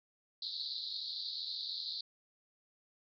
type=band-pass noise; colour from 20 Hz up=pink; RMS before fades=-41 dBFS; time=0.42-2.01 s; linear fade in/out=5 ms; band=3800 to 4600 Hz; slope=96 dB/octave; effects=none